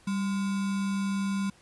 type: tone with sample-and-hold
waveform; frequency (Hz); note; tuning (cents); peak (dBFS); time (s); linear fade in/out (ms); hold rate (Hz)
sine; 196; G3; 0; -26; 0.07-1.5; 5; 1225
effects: pink hiss -59 dBFS RMS until 1.61 s + resampled to 24000 Hz